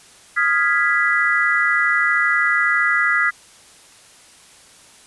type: chord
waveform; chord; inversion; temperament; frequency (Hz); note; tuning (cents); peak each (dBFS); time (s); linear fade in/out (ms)
sine; F half-diminished seventh; third; equal; 1244.5 / 1396.9 / 1661.2 / 1975.5; Eb6 / F6 / Ab6 / Cb7; 0 / 0 / 0 / 0; -23 / -21 / -20 / -18; 0.36-3.31; 20
effects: white hiss -47 dBFS RMS until 5.06 s + resampled to 24000 Hz